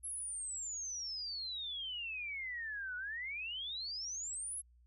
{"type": "exponential two-way sweep", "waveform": "sine", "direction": "down then up", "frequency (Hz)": [11175, 1449, 11175], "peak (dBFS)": -39, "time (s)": [0.03, 4.62], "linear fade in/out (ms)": 20, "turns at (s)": 2.96, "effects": ["added 60 Hz sine -62 dBFS peak until 4.86 s"]}